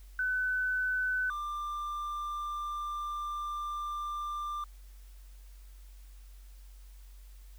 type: tone pair in turn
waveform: sine / triangle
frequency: 1507 / 1188.6 Hz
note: F#6 / D6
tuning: +31 / +20 cents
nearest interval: major third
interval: 411 cents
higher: first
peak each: -28 / -32 dBFS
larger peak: first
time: 0.19-1.3 / 1.3-4.64 s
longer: second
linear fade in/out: 2 ms
effects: added 47 Hz sine -48 dBFS peak until 7.58 s + white hiss -64 dBFS RMS until 7.58 s